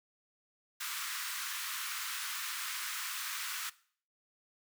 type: high-pass noise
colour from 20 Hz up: pink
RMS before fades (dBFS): -39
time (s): 0.8-3.7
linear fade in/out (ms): 10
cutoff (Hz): 1100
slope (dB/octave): 48
effects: noise-tail reverb RT60 0.5 s tail -19 dB re dry